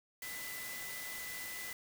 sine tone in noise, 2000 Hz, B6, 21 cents sharp, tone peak -45 dBFS, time 0.22-1.73 s, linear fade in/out 2 ms, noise white, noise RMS -45 dBFS, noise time 0.22-1.73 s, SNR -3 dB, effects none

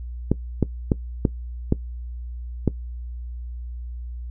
clicks, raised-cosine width 3 ms, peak -4 dBFS, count 6, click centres 0.316 / 0.627 / 0.918 / 1.252 / 1.724 / 2.677 s, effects noise-tail reverb RT60 0.1 s tail -19 dB re dry + added 60 Hz sine -30 dBFS peak until 4.3 s

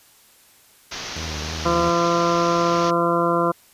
white low-pass noise, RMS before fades -32 dBFS, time 0.91-2.91 s, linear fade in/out 10 ms, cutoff 6400 Hz, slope 96 dB/octave
sawtooth tone with vibrato, 77.9 Hz, D#2, 3 cents sharp, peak -25 dBFS, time 1.16-1.9 s, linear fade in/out 5 ms, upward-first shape triangle, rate 3.3 Hz, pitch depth 80 cents each way
harmonic tone, 170.7 Hz, F3, 39 cents flat, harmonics 1 / 2 / 3 / 4 / 6 / 7 / 8, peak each -26 / -23 / -23 / -26 / -23 / -26 / -27 dBFS, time 1.65-3.52 s, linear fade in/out 10 ms
effects white hiss -53 dBFS RMS until 3.73 s + resampled to 32000 Hz

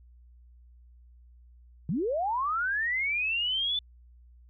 sine linear sweep, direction up, 133.8 to 3520 Hz, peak -26 dBFS, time 1.89-3.79 s, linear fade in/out 2 ms, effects added 60 Hz sine -52 dBFS peak until 4.49 s

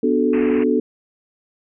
sine chord, B minor seventh, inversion none, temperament equal with one note detuned, 246.9 / 293.7 / 370 / 436 Hz, B3 / D4 / F#4 / A4, 0 / 0 / 0 / -16 cents, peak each -19 / -20 / -23 / -19 dBFS, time 0.03-0.8 s, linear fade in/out 5 ms
white low-pass noise, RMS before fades -33 dBFS, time 0.33-0.64 s, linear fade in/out 5 ms, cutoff 2700 Hz, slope 96 dB/octave
effects none

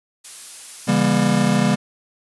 blue noise, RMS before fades -34 dBFS, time 0.24-1.57 s, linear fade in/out 10 ms
square chord, C# diminished seventh, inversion none, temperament just, 138.59 / 166.31 / 199.57 / 239.5 Hz, C#3 / E3 / G3 / Bb3, 0 / +16 / +31 / +47 cents, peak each -23 / -24 / -19 / -21 dBFS, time 0.87-1.76 s, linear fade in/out 20 ms
effects resampled to 24000 Hz

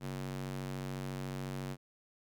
square tone with high-pass filter, 47 Hz, F#1, 28 cents sharp, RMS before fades -40 dBFS, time 0-1.77 s, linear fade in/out 50 ms, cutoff 150 Hz, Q 1.4, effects none

